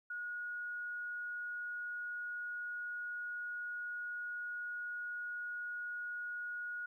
sine tone, 1448 Hz, F#6, 38 cents flat, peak -39 dBFS, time 0.1-6.86 s, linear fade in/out 5 ms, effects 13-bit

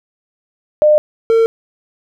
sine / triangle tone pair in turn, 604 / 453.9 Hz, D5 / A#4, +48 / -46 cents, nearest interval perfect fourth, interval 494 cents, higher first, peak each -6 dBFS, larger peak neither, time 0.82-0.98 / 1.3-1.46 s, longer neither, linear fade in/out 0 ms, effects none

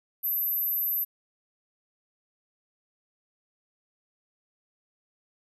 sine tone, 12160 Hz, F#9, 46 cents sharp, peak -25 dBFS, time 0.23-1.05 s, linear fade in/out 20 ms, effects none

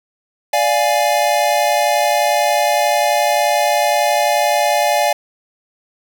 square chord, D diminished, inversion none, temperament equal, 587.3 / 698.5 / 830.6 Hz, D5 / F5 / Ab5, 0 / 0 / 0 cents, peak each -18 dBFS, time 0.53-5.13 s, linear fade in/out 5 ms, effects none

